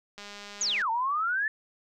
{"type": "click train", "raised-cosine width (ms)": 0.2, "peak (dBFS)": -26, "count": 131, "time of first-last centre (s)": [0.18, 0.817], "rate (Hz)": 204}
{"type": "exponential two-way sweep", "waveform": "sine", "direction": "down then up", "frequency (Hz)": [7090, 880, 1785], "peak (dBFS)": -25, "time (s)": [0.61, 1.48], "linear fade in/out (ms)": 2, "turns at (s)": 0.9}
{"effects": []}